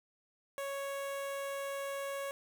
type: tone with notch filter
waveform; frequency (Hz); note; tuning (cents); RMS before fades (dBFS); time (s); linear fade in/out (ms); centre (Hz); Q
sawtooth; 554.4; C#5; 0; -39; 0.58-2.31; 0; 4700; 1.7
effects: none